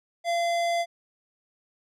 sine tone with hard clipping, 685 Hz, F5, 34 cents flat, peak -25 dBFS, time 0.24-0.86 s, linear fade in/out 50 ms, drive 17 dB, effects none

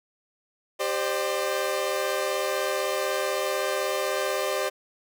sawtooth chord, G suspended fourth, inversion none, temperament equal with one note detuned, 392 / 523.3 / 599.3 Hz, G4 / C5 / D5, 0 / 0 / +35 cents, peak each -27 / -25 / -25 dBFS, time 0.79-4.7 s, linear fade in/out 20 ms, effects none

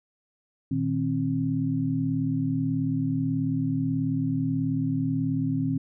sine tone cluster, 118.4 / 156.8 / 266.8 Hz, A#2 / D#3 / C4, +27 / +14 / +34 cents, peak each -30 / -28 / -26 dBFS, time 0.71-5.78 s, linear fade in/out 5 ms, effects none

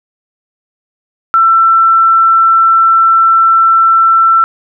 sine tone, 1340 Hz, E6, 28 cents sharp, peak -4 dBFS, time 1.34-4.44 s, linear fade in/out 0 ms, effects none

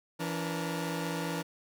sawtooth tone cluster, 167.2 / 285.9 / 476.5 / 898 Hz, E3 / D4 / A#4 / A5, +25 / -46 / +38 / +35 cents, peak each -31 / -34 / -36 / -39 dBFS, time 0.19-1.43 s, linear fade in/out 20 ms, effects none

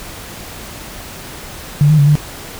sine tone with pitch steps, 145.9 / 153.6 / 143.2 / 149 Hz, D3 / D#3 / D3 / D3, -11 / -22 / -43 / +25 cents, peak -6 dBFS, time 1.81-2.154 s, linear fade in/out 0 ms, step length 86 ms, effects pink hiss -31 dBFS RMS until 2.59 s

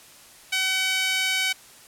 sawtooth tone with high-pass filter, 757 Hz, F#5, 39 cents sharp, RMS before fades -24 dBFS, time 0.52-1.53 s, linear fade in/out 10 ms, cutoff 2300 Hz, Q 1.9, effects white hiss -49 dBFS RMS until 1.87 s + low-pass 12000 Hz 12 dB/octave

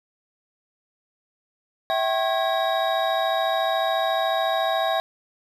triangle tone cluster, 655 / 769 / 1083 / 1644 / 3805 Hz, E5 / G5 / C#6 / G#6 / A#7, -11 / -33 / -41 / -18 / +35 cents, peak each -22 / -23 / -28 / -30 / -29 dBFS, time 1.9-5 s, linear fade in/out 0 ms, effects none

